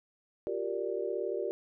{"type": "chord", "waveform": "sine", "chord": "G minor seventh", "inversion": "third", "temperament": "equal with one note detuned", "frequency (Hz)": [354.5, 392, 466.2, 587.3], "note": ["F4", "G4", "Bb4", "D5"], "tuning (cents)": [26, 0, 0, 0], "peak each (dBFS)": [-38, -35, -36, -38], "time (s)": [0.47, 1.51], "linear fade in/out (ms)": 0, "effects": []}